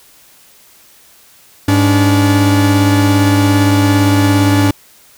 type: tone pair together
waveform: 45% pulse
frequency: 101.9 / 288.2 Hz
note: G#2 / D4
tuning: -32 / -33 cents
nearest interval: octave + tritone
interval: 1799 cents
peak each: -11 dBFS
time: 1.68-4.71 s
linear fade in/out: 5 ms
effects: white hiss -45 dBFS RMS until 5.17 s